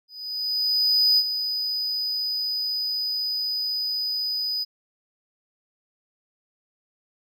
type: tone with ADSR envelope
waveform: triangle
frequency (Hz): 4978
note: D#8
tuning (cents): 0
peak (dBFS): -14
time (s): 0.08-4.65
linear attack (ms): 1100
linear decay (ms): 49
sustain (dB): -9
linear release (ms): 25
effects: none